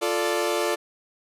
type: chord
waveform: sawtooth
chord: D minor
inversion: first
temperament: equal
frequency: 349.2 / 440 / 587.3 Hz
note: F4 / A4 / D5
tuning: 0 / 0 / 0 cents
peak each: -23 dBFS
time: 0.01-0.76 s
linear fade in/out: 20 ms
effects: resampled to 32000 Hz